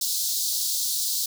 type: high-pass noise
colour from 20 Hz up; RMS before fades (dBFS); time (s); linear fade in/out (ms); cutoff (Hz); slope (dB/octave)
pink; -26; 0.01-1.26; 5; 3900; 48
effects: none